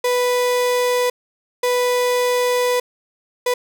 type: tone bursts at uneven times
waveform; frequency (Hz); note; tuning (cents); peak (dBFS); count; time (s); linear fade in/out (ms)
35% pulse; 493.9; B4; 0; -14; 3; 0.04-1.1 / 1.63-2.8 / 3.46-3.54; 5
effects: none